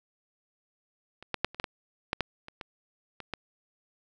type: clicks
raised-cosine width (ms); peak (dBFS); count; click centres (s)
0.3; -29 / -13 / -8 / -30 / -16 / -15 / -11 / -11 / -27 / -22 / -24 / -17; 12; 1.226 / 1.343 / 1.446 / 1.546 / 1.599 / 1.642 / 2.131 / 2.207 / 2.484 / 2.612 / 3.203 / 3.337
effects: none